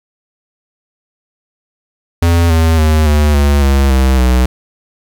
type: tone with pitch steps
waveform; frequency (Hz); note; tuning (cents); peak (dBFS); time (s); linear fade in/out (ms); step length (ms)
square; 84.8 / 81.25 / 77.85 / 74.59 / 71.47 / 68.48 / 65.62 / 62.87; E2 / E2 / D#2 / D2 / D2 / C#2 / C2 / B1; +50 / -24 / +2 / +27 / -47 / -20 / +6 / +32; -8; 2.22-4.46; 5; 280
effects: 7-bit